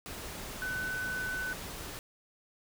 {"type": "tone in noise", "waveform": "sine", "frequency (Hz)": 1504, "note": "F#6", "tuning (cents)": 28, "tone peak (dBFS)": -33, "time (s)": [0.62, 1.53], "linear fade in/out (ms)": 0, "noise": "pink", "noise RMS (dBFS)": -42, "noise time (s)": [0.06, 1.99], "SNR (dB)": 6, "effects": []}